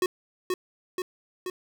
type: tone with echo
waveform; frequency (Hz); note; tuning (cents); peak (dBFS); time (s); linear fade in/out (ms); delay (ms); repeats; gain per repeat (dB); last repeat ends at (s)
square; 366.2; F#4; -18; -22; 0.02-0.06; 2; 480; 3; -3; 1.5
effects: none